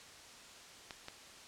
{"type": "clicks", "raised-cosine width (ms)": 0.2, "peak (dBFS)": -26, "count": 2, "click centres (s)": [0.908, 1.084], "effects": ["white hiss -54 dBFS RMS until 1.47 s", "low-pass 7000 Hz 12 dB/octave"]}